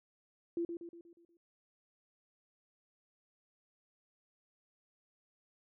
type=tone with echo; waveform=sine; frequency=340.3 Hz; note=F4; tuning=45 cents flat; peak=-32 dBFS; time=0.57-0.65 s; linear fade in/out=2 ms; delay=120 ms; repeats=6; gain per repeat=-6 dB; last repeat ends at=1.37 s; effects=none